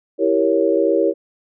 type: chord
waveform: sine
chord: E diminished seventh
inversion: none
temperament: equal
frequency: 329.6 / 392 / 466.2 / 554.4 Hz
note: E4 / G4 / Bb4 / Db5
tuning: 0 / 0 / 0 / 0 cents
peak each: -19 dBFS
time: 0.18-1.14 s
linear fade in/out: 50 ms
effects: none